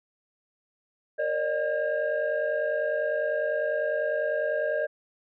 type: tone cluster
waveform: sine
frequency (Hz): 466.9 / 557 / 607 / 1615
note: A#4 / C#5 / D#5 / G#6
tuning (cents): +3 / +8 / -43 / -49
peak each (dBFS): -32 / -31 / -26 / -32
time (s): 1.18-4.87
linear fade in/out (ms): 20
effects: tanh soft clip ceiling -17 dBFS